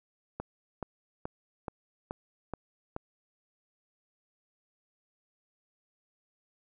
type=click train; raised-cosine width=1 ms; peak=-21 dBFS; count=7; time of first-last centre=0.4-2.964 s; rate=2.34 Hz; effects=none